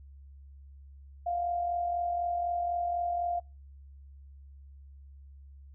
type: tone with amplitude modulation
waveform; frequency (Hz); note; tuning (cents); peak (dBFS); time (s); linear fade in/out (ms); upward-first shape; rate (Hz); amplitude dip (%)
sine; 698.5; F5; 0; -26; 1.26-3.4; 10; sine; 44; 45
effects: noise-tail reverb RT60 0.3 s tail -26 dB re dry + added 69 Hz sine -48 dBFS peak until 5.74 s